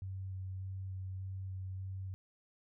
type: tone with vibrato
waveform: sine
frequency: 94.7 Hz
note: F#2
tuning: 41 cents sharp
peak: -39 dBFS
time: 0.02-2.14 s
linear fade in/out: 0 ms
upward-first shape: square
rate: 1.7 Hz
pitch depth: 10 cents each way
effects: none